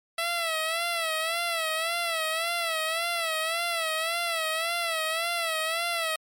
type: tone with vibrato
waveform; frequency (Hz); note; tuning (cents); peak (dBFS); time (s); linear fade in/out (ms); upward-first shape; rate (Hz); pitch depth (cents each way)
10% pulse; 660; E5; +2; -18; 0.18-6.16; 5; sine; 1.8; 79
effects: MP3 64 kbps